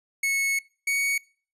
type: tone pair in turn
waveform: 45% pulse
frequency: 2200 / 2232 Hz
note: C#7 / C#7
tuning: -14 / +11 cents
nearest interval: unison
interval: 25 cents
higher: second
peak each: -22 dBFS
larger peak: neither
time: 0.23-0.59 / 0.87-1.18 s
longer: first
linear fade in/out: 5 ms
effects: noise-tail reverb RT60 0.4 s tail -23 dB re dry + resampled to 32000 Hz